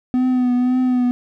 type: tone with vibrato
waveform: triangle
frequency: 250.8 Hz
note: B3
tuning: 27 cents sharp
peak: -12 dBFS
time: 0.14-1.11 s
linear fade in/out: 0 ms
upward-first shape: triangle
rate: 1.9 Hz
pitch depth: 38 cents each way
effects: none